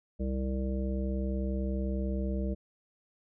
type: harmonic tone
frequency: 65.41 Hz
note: C2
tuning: in tune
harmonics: 1 / 3 / 5 / 7 / 9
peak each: -31 / -34 / -40 / -42 / -42 dBFS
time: 0.19-2.55 s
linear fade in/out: 20 ms
effects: none